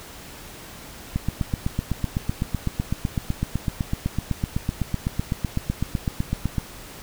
click train, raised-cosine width 5 ms, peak -10 dBFS, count 44, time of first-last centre 1.16-6.582 s, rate 7.93 Hz, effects pink hiss -41 dBFS RMS until 7.02 s

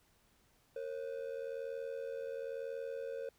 triangle ring-modulated tone, 502 Hz, B4, 28 cents sharp, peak -34 dBFS, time 0.76-3.29 s, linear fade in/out 2 ms, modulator 40.5 Hz, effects pink hiss -71 dBFS RMS until 3.38 s

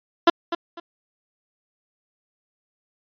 15% pulse tone with echo, 340.5 Hz, F4, 44 cents flat, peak -4 dBFS, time 0.27-0.3 s, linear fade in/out 5 ms, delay 250 ms, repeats 2, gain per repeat -12 dB, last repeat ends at 0.8 s, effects resampled to 11025 Hz

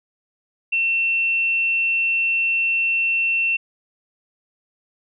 sine tone, 2700 Hz, E7, 41 cents sharp, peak -17 dBFS, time 0.72-3.57 s, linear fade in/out 10 ms, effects none

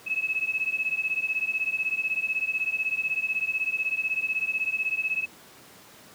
sine beating tone pair, 2574 / 2590 Hz, E7 / E7, -42 / -31 cents, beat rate 16 Hz, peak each -28 dBFS, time 0.06-5.26 s, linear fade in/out 20 ms, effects pink hiss -50 dBFS RMS until 6.14 s + high-pass 150 Hz 12 dB/octave

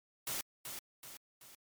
white noise with echo, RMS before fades -38 dBFS, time 0.27-0.41 s, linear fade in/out 2 ms, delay 380 ms, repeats 3, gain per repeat -6 dB, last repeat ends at 1.55 s, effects MP3 96 kbps

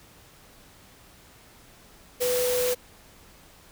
sine tone in noise, 496 Hz, B4, 7 cents sharp, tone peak -23 dBFS, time 2.2-2.75 s, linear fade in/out 20 ms, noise white, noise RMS -30 dBFS, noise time 2.2-2.75 s, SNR +4 dB, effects pink hiss -53 dBFS RMS until 3.71 s

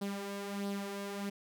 sawtooth tone with flanger, 200 Hz, G3, 35 cents sharp, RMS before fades -39 dBFS, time 0.01-1.3 s, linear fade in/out 10 ms, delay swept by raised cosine 0.21 to 3.21 ms, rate 1.5 Hz, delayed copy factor +0.55, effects none

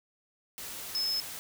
sine tone in noise, 5200 Hz, E8, 24 cents flat, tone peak -28 dBFS, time 0.95-1.2 s, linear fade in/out 0 ms, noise white, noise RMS -41 dBFS, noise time 0.58-1.39 s, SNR +10 dB, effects none

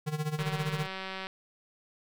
square tone with tremolo, 152.6 Hz, D#3, 33 cents flat, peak -28 dBFS, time 0.06-0.87 s, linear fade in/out 20 ms, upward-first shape sine, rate 15 Hz, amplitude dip 80%
click train, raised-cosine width 0.3 ms, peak -22 dBFS, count 168, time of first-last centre 0.39-1.269 s, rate 190 Hz
effects none

